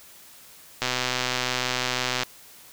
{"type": "click train", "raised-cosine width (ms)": 0.2, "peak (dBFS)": -7, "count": 179, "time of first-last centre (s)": [0.82, 2.233], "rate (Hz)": 126, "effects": ["white hiss -49 dBFS RMS until 2.72 s"]}